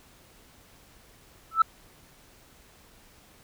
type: tone with exponential growth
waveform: sine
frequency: 1318.5 Hz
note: E6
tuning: in tune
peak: -11 dBFS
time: 1.51-1.62 s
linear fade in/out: 5 ms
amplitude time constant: 23 ms
effects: tanh soft clip ceiling -10 dBFS + pink hiss -56 dBFS RMS until 3.43 s